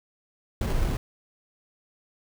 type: noise with sample-and-hold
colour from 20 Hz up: brown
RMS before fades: -25 dBFS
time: 0.61-0.97 s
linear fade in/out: 2 ms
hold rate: 3675 Hz
effects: none